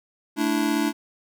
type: chord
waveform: square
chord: A suspended fourth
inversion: none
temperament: just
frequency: 220 / 293.3 / 330 Hz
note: A3 / D4 / E4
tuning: 0 / -2 / +2 cents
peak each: -28 / -24 / -27 dBFS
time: 0.36-0.93 s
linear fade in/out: 50 ms
effects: none